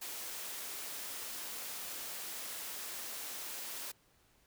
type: high-pass noise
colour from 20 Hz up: white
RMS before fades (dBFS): -43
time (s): 0.01-3.92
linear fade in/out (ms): 10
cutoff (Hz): 260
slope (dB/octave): 12
effects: pink hiss -69 dBFS RMS until 4.46 s